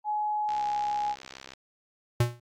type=tone with pitch glide; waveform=sine; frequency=844 to 833.3 Hz; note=G#5 to G#5; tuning=+28 to +6 cents; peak=-26 dBFS; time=0.04-1.16 s; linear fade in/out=50 ms; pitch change=-22 cents; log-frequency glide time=0.57-0.62 s
type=click train; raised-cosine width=0.2 ms; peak=-25 dBFS; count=70; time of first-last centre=0.49-1.535 s; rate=66 Hz
type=tone with exponential decay; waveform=square; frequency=120 Hz; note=B2; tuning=49 cents flat; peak=-19 dBFS; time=2.2-2.4 s; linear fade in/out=5 ms; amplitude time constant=43 ms
effects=AAC 64 kbps